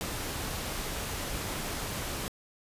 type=noise; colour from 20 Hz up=pink; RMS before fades=-35 dBFS; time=0.01-2.28 s; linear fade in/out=0 ms; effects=resampled to 32000 Hz